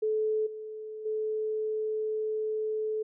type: tone with level steps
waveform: sine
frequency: 432.9 Hz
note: A4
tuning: 28 cents flat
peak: -25 / -37 / -28 dBFS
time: 0.02-3.03 s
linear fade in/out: 10 ms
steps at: 0.46 / 1.05 s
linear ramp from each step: 10 ms
effects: none